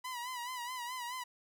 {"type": "tone with vibrato", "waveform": "sawtooth", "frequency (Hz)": 987.8, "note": "B5", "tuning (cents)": 0, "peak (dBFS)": -35, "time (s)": [0.04, 1.24], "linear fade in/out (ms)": 10, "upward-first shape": "sine", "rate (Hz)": 4.7, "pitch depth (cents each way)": 73, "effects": []}